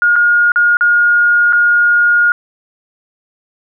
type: tone with dropouts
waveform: sine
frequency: 1428 Hz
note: F6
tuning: 38 cents sharp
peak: -7 dBFS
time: 0.02-2.32 s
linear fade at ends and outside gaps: 1 ms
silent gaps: 0.157-0.162 / 0.519-0.559 / 0.77-0.809 / 1.525-1.531 s
effects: none